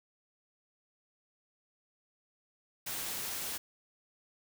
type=noise; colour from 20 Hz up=white; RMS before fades=-38 dBFS; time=2.86-3.58 s; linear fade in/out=10 ms; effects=none